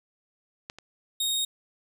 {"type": "clicks", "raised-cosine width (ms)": 0.2, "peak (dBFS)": [-19, -26], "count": 2, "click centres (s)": [0.699, 0.786]}
{"type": "tone", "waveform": "sawtooth", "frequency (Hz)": 3729, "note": "A#7", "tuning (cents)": 0, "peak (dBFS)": -22, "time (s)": [1.2, 1.45], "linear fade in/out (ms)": 5}
{"effects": []}